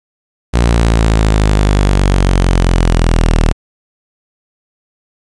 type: exponential sweep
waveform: sawtooth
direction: down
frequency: 59.3 to 38.89 Hz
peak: -4 dBFS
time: 0.53-3.53 s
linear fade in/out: 20 ms
effects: resampled to 22050 Hz + 7-bit